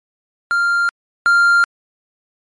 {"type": "tone pair in turn", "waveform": "triangle", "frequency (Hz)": [1394, 1394], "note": ["F6", "F6"], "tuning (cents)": [-4, -4], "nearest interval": "unison", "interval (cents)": 0, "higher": "neither", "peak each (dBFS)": [-11, -7], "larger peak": "second", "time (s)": [[0.51, 0.89], [1.26, 1.64]], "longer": "neither", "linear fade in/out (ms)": 0, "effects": ["MP3 48 kbps"]}